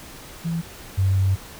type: tone pair in turn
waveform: sine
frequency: 166.4 / 95.79 Hz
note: E3 / G2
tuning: +17 / -39 cents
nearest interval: minor seventh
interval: 956 cents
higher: first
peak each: -22 / -16 dBFS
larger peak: second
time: 0.44-0.62 / 0.97-1.36 s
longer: second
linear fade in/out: 20 ms
effects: pink hiss -41 dBFS RMS until 1.59 s